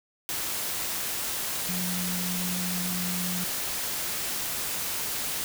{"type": "tone in noise", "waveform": "sine", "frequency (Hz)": 180, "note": "F#3", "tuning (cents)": -47, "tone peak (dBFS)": -31, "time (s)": [1.69, 3.44], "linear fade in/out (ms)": 0, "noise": "white", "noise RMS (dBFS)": -31, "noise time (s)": [0.29, 5.44], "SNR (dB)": -3, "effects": []}